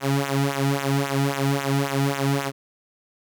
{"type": "tone with flanger", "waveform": "sawtooth", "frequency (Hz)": 138.59, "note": "C#3", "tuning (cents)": 0, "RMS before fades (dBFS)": -23, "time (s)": [0, 2.52], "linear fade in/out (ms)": 50, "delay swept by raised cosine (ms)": [0.2, 1.9], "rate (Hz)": 3.7, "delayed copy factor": -1, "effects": []}